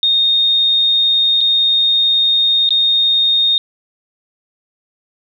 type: tone with dropouts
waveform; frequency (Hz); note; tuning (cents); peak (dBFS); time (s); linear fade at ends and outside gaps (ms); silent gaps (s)
sine; 3691; A#7; -18; -10; 0.03-3.58; 1; 1.407-1.412 / 2.691-2.706
effects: 8-bit